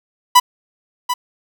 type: tone with echo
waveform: 45% pulse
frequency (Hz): 990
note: B5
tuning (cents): +4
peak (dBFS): -5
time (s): 0.35-0.4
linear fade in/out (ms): 10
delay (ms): 740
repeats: 1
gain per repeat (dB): -11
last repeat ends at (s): 1.14
effects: none